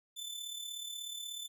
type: tone with amplitude modulation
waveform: sawtooth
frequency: 3520 Hz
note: A7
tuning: in tune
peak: -35 dBFS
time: 0.16-1.48 s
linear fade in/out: 20 ms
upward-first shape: sine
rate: 36.5 Hz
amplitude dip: 55%
effects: none